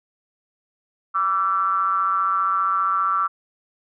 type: ring-modulated tone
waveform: triangle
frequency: 92.5 Hz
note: F#2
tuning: in tune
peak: -13 dBFS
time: 1.14-3.28 s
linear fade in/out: 20 ms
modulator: 1250 Hz
effects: none